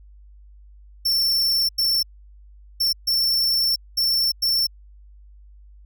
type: tone bursts at uneven times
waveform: 45% pulse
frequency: 5410 Hz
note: E8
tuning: 44 cents sharp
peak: -18 dBFS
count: 6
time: 1.05-1.69 / 1.78-2.03 / 2.8-2.93 / 3.07-3.76 / 3.97-4.32 / 4.42-4.67 s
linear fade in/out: 10 ms
effects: added 50 Hz sine -44 dBFS peak until 5.85 s